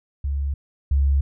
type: tone pair in turn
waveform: sine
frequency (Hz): 70 / 69.36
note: C#2 / C#2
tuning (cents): +18 / +2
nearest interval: unison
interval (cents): 16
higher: first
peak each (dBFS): -21 / -15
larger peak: second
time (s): 0.24-0.54 / 0.91-1.21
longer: neither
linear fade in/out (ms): 5
effects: none